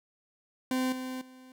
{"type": "tone with level steps", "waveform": "40% pulse", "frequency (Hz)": 257.4, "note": "C4", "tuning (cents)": -28, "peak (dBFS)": [-26, -34, -49], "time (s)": [0.71, 1.52], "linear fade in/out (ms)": 2, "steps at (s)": [0.92, 1.21], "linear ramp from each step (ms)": 5, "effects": []}